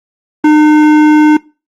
sine tone with hard clipping, 303.7 Hz, D#4, 42 cents flat, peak -5 dBFS, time 0.44-1.37 s, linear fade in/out 5 ms, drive 13 dB, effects noise-tail reverb RT60 0.3 s tail -22 dB re dry + Opus 24 kbps

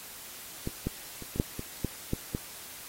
clicks, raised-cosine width 3 ms, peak -18 / -16 / -30 / -24 / -11 / -22 / -15 / -15 / -17 dBFS, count 9, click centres 0.674 / 0.87 / 1.223 / 1.36 / 1.399 / 1.594 / 1.847 / 2.134 / 2.349 s, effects white hiss -45 dBFS RMS until 2.88 s + AAC 48 kbps

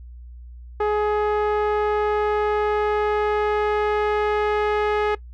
sawtooth tone with low-pass filter sweep, 420 Hz, G#4, 19 cents sharp, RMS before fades -21 dBFS, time 0.8-5.15 s, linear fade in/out 5 ms, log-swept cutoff 1300 to 2000 Hz, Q 1, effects noise-tail reverb RT60 0.1 s tail -20 dB re dry + added 60 Hz sine -37 dBFS peak until 5.33 s

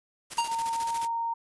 white noise with tremolo, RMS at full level -37 dBFS, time 0.3-1.08 s, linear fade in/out 20 ms, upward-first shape square, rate 14 Hz, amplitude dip 65%
square tone with exponential decay, 932.3 Hz, A#5, in tune, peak -21 dBFS, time 0.38-0.62 s, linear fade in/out 5 ms, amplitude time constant 52 ms
sine tone with pitch glide, 917 to 924.4 Hz, A#5 to A#5, -29 to -15 cents, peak -27 dBFS, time 0.48-1.34 s, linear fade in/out 10 ms, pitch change +14 cents, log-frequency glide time 0.74-0.9 s
effects resampled to 24000 Hz

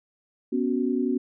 sine chord, B suspended second, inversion none, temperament just, 246.9 / 277.8 / 370.4 Hz, B3 / C#4 / F#4, 0 / +4 / +2 cents, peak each -25 / -27 / -28 dBFS, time 0.52-1.18 s, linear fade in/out 10 ms, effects none

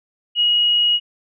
sine tone, 2895 Hz, F#7, 38 cents flat, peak -13 dBFS, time 0.35-1 s, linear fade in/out 50 ms, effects none

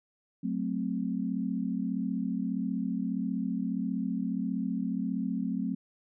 sine chord, F# diminished, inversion none, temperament equal, 185 / 220 / 261.6 Hz, F#3 / A3 / C4, 0 / 0 / 0 cents, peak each -33 dBFS, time 0.43-5.75 s, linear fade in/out 10 ms, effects none

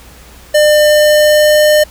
square tone with pitch glide, 600 to 604.9 Hz, D5 to D#5, +37 to -49 cents, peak -6 dBFS, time 0.54-1.84 s, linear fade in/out 10 ms, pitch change +14 cents, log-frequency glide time 0.68-1.65 s, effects added 60 Hz sine -38 dBFS peak until 1.9 s + pink hiss -39 dBFS RMS until 1.9 s

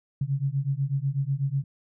sine beating tone pair, 134.1 / 142.2 Hz, C3 / C#3, +43 / +45 cents, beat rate 8.1 Hz, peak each -27 dBFS, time 0.21-1.64 s, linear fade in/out 5 ms, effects none

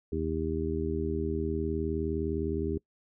harmonic tone, 79.6 Hz, D#2, 40 cents sharp, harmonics 1 / 2 / 3 / 4 / 5, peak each -34 / -38 / -36 / -35 / -33 dBFS, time 0.12-2.78 s, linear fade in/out 5 ms, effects noise-tail reverb RT60 0.1 s tail -23 dB re dry

